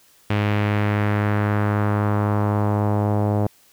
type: tone with low-pass filter sweep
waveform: sawtooth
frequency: 103.83 Hz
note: G#2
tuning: in tune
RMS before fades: -20 dBFS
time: 0.3-3.47 s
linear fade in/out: 5 ms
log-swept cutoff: 2700 to 700 Hz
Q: 1.7
effects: white hiss -55 dBFS RMS until 3.72 s